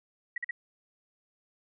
sine tone bursts, 1923 Hz, B6, 47 cents flat, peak -30 dBFS, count 3, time 0.36-0.51 s, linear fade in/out 5 ms, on 20 ms, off 45 ms, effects none

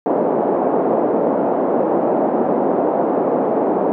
white band-pass noise, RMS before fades -17 dBFS, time 0.06-3.92 s, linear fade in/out 0 ms, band 220 to 710 Hz, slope 24 dB/octave, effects none

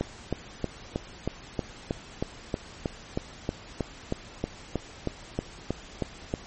click train, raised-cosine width 2 ms, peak -13 dBFS, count 21, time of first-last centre 0.01-6.339 s, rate 3.16 Hz, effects pink hiss -46 dBFS RMS until 6.46 s + MP3 32 kbps

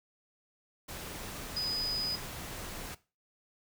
sine tone in noise, 4978 Hz, D#8, in tune, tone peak -30 dBFS, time 1.56-2.16 s, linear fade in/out 10 ms, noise pink, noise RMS -42 dBFS, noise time 0.88-2.95 s, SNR +9 dB, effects noise-tail reverb RT60 0.3 s tail -18 dB re dry

